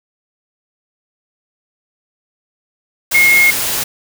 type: tone in noise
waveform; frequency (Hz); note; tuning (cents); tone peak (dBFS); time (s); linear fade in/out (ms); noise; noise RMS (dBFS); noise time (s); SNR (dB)
sine; 2154; C7; +50; -7; 3.14-3.51; 10; white; -18; 3.11-3.84; +8
effects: none